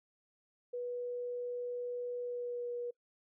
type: tone with pitch glide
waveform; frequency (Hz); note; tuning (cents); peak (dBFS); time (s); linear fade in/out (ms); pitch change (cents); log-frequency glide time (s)
sine; 488.5 to 482.3; B4 to B4; -19 to -41; -36; 0.73-2.91; 10; -22; 2.2-2.71
effects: noise-tail reverb RT60 0.1 s tail -25 dB re dry